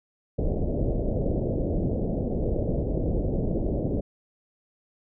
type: low-pass noise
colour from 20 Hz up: pink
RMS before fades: -26 dBFS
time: 0.38-4.01 s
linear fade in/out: 10 ms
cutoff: 620 Hz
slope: 48 dB/octave
effects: none